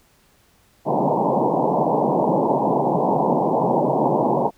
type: band-pass noise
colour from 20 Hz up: white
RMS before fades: -19 dBFS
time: 0.85-4.51 s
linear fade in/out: 50 ms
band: 130 to 970 Hz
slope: 96 dB/octave
effects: pink hiss -58 dBFS RMS until 4.57 s